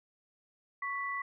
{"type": "tone pair together", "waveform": "sine", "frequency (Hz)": [1112.2, 1975.5], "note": ["C#6", "B6"], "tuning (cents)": [5, 0], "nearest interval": "minor seventh", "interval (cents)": 995, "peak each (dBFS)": [-36, -36], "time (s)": [0.82, 1.22], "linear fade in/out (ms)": 5, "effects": []}